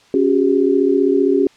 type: chord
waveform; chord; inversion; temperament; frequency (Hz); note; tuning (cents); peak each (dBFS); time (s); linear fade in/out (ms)
sine; C# suspended fourth; none; equal with one note detuned; 277.2 / 370 / 405.4; C#4 / F#4 / G#4; 0 / 0 / -42; -16; 0.14-1.47; 2
effects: white hiss -50 dBFS RMS until 1.56 s + low-pass 5000 Hz 12 dB/octave